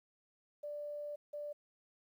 sine tone bursts at uneven times, 588 Hz, D5, 2 cents sharp, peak -40 dBFS, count 2, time 0.63-1.16 / 1.33-1.53 s, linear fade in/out 10 ms, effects 12-bit

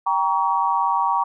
sine chord, G diminished, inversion none, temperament just, 784 / 940.8 / 1128.9 Hz, G5 / Bb5 / Db6, 0 / +16 / +31 cents, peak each -24 / -20 / -22 dBFS, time 0.06-1.24 s, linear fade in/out 10 ms, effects none

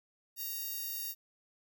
10% pulse tone with high-pass filter, 932.3 Hz, A#5, in tune, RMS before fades -39 dBFS, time 0.36-1.15 s, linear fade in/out 50 ms, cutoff 11000 Hz, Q 0.55, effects none

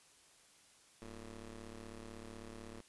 15% pulse ring-modulated tone, 110 Hz, A2, in tune, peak -39 dBFS, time 1.02-2.81 s, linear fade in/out 0 ms, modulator 128 Hz, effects white hiss -65 dBFS RMS until 2.88 s + resampled to 24000 Hz

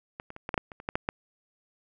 clicks, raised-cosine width 0.5 ms, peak -22 / -27 / -27 / -19 / -13 / -11 / -27 / -28 / -15 / -11 / -12 dBFS, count 11, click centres 0.199 / 0.304 / 0.364 / 0.491 / 0.542 / 0.578 / 0.718 / 0.801 / 0.889 / 0.955 / 1.089 s, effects none

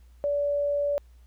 sine tone, 576 Hz, D5, 34 cents flat, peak -23 dBFS, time 0.24-0.98 s, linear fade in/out 0 ms, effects added 60 Hz sine -50 dBFS peak until 1.26 s + pink hiss -68 dBFS RMS until 1.26 s

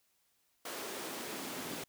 pink noise with high-pass filter sweep, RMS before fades -42 dBFS, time 0.65-1.84 s, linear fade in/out 5 ms, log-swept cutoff 420 to 210 Hz, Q 1.5, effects white hiss -75 dBFS RMS until 1.88 s

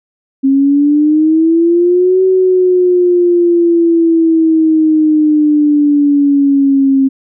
sine exponential two-way sweep, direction up then down, 267.7 to 377 to 267.7 Hz, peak -6 dBFS, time 0.43-7.09 s, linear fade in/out 20 ms, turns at 2.23 s, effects none

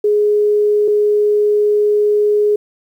sine tone pair in turn, 417.5 / 417.5 Hz, G#4 / G#4, +9 / +9 cents, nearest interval unison, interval 0 cents, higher neither, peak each -10 dBFS, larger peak neither, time 0.04-0.88 / 0.88-2.56 s, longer second, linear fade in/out 5 ms, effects 8-bit

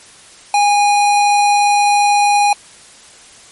square tone, 820 Hz, G#5, 22 cents flat, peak -10 dBFS, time 0.54-2.53 s, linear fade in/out 2 ms, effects white hiss -41 dBFS RMS until 3.51 s + MP3 48 kbps

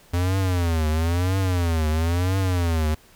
square tone with vibrato, 86.1 Hz, F2, 24 cents flat, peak -20 dBFS, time 0.13-2.95 s, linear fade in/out 10 ms, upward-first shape triangle, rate 1 Hz, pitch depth 210 cents each way, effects pink hiss -53 dBFS RMS until 3.15 s

